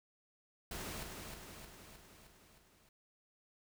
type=noise with echo; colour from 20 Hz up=pink; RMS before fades=-44 dBFS; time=0.71-1.03 s; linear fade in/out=2 ms; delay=310 ms; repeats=6; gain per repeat=-4 dB; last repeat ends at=2.89 s; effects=none